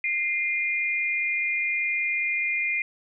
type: tone pair together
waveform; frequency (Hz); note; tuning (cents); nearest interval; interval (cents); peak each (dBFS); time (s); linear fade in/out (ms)
sine; 2093 / 2432; C7 / D#7; 0 / -40; minor third; 260; -26; 0.04-2.82; 2
effects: none